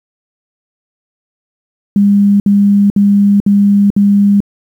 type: tone bursts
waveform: sine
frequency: 201.8 Hz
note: G#3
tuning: 49 cents flat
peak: -5 dBFS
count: 5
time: 1.96-4.404 s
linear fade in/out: 2 ms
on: 440 ms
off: 61 ms
effects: 7-bit